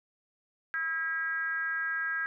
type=tone with frequency modulation; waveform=sine; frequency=1622 Hz; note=G#6; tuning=41 cents flat; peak=-29 dBFS; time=0.74-2.26 s; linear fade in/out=0 ms; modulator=320 Hz; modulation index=0.67; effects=none

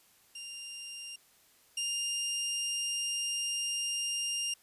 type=tone pair in turn; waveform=20% pulse; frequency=2794 / 2805 Hz; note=F7 / F7; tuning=0 / +7 cents; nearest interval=unison; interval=7 cents; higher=second; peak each=-37 / -27 dBFS; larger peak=second; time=0.35-1.16 / 1.77-4.54 s; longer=second; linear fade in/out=5 ms; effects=white hiss -64 dBFS RMS until 4.62 s + resampled to 32000 Hz

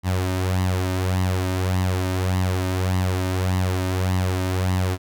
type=tone with flanger; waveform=sawtooth; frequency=92.5 Hz; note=F#2; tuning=in tune; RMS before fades=-22 dBFS; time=0.03-4.98 s; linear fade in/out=50 ms; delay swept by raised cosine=1 to 3.3 ms; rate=1.7 Hz; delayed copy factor=+0.6; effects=none

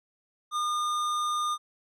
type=tone with hard clipping; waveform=sine; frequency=1214 Hz; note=D#6; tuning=43 cents flat; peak=-28 dBFS; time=0.51-1.58 s; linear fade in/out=50 ms; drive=13 dB; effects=none

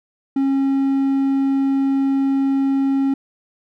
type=tone; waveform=triangle; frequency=272.2 Hz; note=C#4; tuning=31 cents flat; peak=-13 dBFS; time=0.36-3.14 s; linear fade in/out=5 ms; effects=none

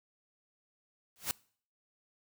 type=noise with exponential growth; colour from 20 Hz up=white; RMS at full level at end=-29 dBFS; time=1.16-1.31 s; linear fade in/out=0 ms; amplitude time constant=31 ms; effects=noise-tail reverb RT60 0.5 s tail -24 dB re dry

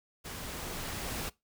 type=noise with level ramp; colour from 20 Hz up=pink; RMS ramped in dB=-42 to -36 dBFS; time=0.24-1.3 s; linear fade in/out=20 ms; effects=noise-tail reverb RT60 0.2 s tail -21 dB re dry

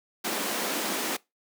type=high-pass noise; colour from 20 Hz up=pink; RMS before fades=-30 dBFS; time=0.24-1.17 s; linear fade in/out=10 ms; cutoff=200 Hz; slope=48 dB/octave; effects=noise-tail reverb RT60 0.2 s tail -22 dB re dry

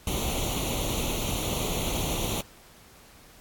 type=noise with comb filter; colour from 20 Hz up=pink; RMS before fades=-29 dBFS; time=0.07-2.41 s; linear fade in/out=2 ms; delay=0.3 ms; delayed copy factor=+0.85; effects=pink hiss -53 dBFS RMS until 3.4 s + AAC 64 kbps

